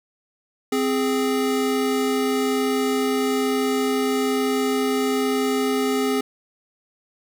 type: tone pair together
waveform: square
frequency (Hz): 261.4 / 415.3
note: C4 / G#4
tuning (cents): -1 / 0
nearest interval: minor sixth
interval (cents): 801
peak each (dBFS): -23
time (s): 0.72-6.21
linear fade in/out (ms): 5
effects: none